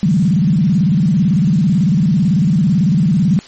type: tone with vibrato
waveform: sine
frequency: 173.7 Hz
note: F3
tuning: 9 cents flat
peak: -9 dBFS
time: 0.03-3.39 s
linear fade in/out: 0 ms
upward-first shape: square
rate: 18 Hz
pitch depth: 250 cents each way
effects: white hiss -38 dBFS RMS until 3.47 s + MP3 32 kbps